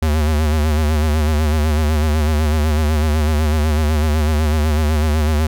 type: tone with vibrato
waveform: square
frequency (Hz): 76.6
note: D#2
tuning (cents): -27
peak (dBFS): -14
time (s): 0.02-5.47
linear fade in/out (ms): 5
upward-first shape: sine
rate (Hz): 8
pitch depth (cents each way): 70
effects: none